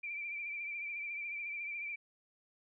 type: tone with vibrato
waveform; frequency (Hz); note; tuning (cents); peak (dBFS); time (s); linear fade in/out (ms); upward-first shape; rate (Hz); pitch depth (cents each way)
sine; 2349; D7; 0; -38; 0.03-1.96; 10; triangle; 14; 54
effects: none